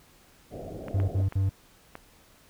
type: low-pass noise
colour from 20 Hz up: white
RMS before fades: -39 dBFS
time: 0.5-1.25 s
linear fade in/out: 50 ms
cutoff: 720 Hz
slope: 96 dB/octave
type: clicks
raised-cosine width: 0.5 ms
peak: -24 dBFS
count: 4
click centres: 0.883 / 1.001 / 1.324 / 1.954 s
type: tone bursts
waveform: triangle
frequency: 96.7 Hz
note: G2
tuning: 23 cents flat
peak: -20 dBFS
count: 3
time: 0.94-1.494 s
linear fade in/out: 5 ms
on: 140 ms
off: 67 ms
effects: pink hiss -58 dBFS RMS until 2.49 s